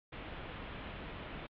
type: low-pass noise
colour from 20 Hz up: pink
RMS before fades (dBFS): -45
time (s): 0.12-1.47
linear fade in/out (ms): 10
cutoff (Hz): 3400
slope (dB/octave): 48
effects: MP3 48 kbps